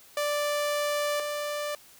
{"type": "tone pair in turn", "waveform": "sawtooth", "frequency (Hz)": [587.3, 589.6], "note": ["D5", "D5"], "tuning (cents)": [0, 7], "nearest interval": "unison", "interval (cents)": 7, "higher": "second", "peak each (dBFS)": [-22, -26], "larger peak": "first", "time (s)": [[0.17, 1.2], [1.2, 1.75]], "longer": "first", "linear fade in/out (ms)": 2, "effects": ["white hiss -54 dBFS RMS until 1.99 s"]}